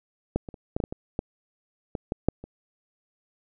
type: clicks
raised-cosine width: 2 ms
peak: -10 / -24 / -29 / -13 / -13 / -14 / -19 / -13 / -16 / -13 / -6 / -26 dBFS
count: 12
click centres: 0.36 / 0.488 / 0.542 / 0.765 / 0.802 / 0.839 / 0.925 / 1.191 / 1.952 / 2.121 / 2.286 / 2.44 s
effects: none